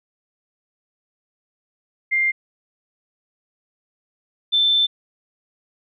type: tone pair in turn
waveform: sine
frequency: 2100 / 3541 Hz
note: C7 / A7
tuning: +6 / +10 cents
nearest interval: major sixth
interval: 904 cents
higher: second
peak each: -16 / -14 dBFS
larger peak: second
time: 2.11-2.32 / 4.52-4.87 s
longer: second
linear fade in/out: 20 ms
effects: none